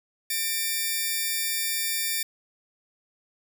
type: tone pair together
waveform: 5% pulse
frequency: 1800 / 2337 Hz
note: A6 / D7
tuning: +39 / -9 cents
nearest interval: perfect fourth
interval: 452 cents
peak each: -18 dBFS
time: 0.3-2.23 s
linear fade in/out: 5 ms
effects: none